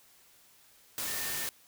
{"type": "tone in noise", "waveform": "sine", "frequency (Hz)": 1800, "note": "A6", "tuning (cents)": 39, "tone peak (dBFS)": -43, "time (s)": [1.07, 1.46], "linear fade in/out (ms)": 0, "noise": "white", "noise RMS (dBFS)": -35, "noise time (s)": [0.98, 1.49], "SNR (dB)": -11, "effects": ["white hiss -61 dBFS RMS until 1.67 s"]}